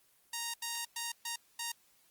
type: tone bursts at uneven times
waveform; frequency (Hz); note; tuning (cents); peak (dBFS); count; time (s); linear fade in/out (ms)
5% pulse; 932.3; A#5; 0; -24; 5; 0.33-0.54 / 0.62-0.85 / 0.96-1.12 / 1.25-1.36 / 1.59-1.72; 5
effects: white hiss -68 dBFS RMS until 2.1 s + Opus 24 kbps

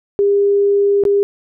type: tone with dropouts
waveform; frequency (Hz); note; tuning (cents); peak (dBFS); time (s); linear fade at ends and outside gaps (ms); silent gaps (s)
sine; 402.6; G4; +46; -10; 0.19-1.23; 0; 1.037-1.052
effects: none

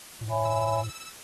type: tone with vibrato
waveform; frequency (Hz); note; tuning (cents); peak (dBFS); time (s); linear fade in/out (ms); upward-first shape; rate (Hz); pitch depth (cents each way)
triangle; 110; A2; 0; -29; 0.21-0.9; 5; triangle; 13; 110
type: chord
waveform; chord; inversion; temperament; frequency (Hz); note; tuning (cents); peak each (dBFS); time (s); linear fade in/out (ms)
sine; C# minor seventh; none; just; 554.4 / 665.2 / 831.5 / 997.9; C#5 / E5 / G#5 / B5; 0 / +16 / +2 / +18; -30; 0.29-0.84; 50
type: tone with tremolo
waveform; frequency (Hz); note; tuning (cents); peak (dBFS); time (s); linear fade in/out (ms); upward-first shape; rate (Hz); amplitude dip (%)
10% pulse; 1311; E6; -10; -31; 0.45-1.12; 2; triangle; 18; 100
effects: white hiss -46 dBFS RMS until 1.23 s + AAC 32 kbps

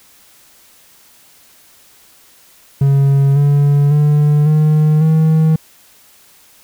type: tone with pitch steps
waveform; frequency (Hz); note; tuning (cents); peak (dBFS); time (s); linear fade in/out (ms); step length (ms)
triangle; 138.59 / 143.31 / 148.19 / 153.24 / 158.46; C#3 / D3 / D3 / D#3 / D#3; 0 / -42 / +16 / -26 / +32; -6; 2.81-5.56; 5; 550
effects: white hiss -47 dBFS RMS until 6.63 s

